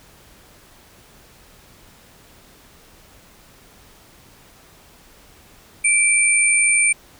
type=tone pair together; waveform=sine; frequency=2339 / 8944 Hz; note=D7 / C#9; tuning=-8 / +14 cents; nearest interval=octave + major seventh; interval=2322 cents; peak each=-16 dBFS; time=5.84-6.93 s; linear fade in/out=10 ms; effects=pink hiss -49 dBFS RMS until 7.19 s